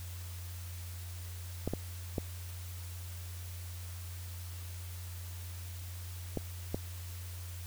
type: clicks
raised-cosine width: 2 ms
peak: -19 dBFS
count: 5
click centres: 1.676 / 1.736 / 2.182 / 6.373 / 6.745 s
effects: added 88 Hz sine -41 dBFS peak until 7.66 s + white hiss -51 dBFS RMS until 7.66 s